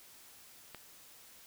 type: click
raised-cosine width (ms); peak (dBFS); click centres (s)
0.3; -29; 0.747
effects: white hiss -57 dBFS RMS until 1.46 s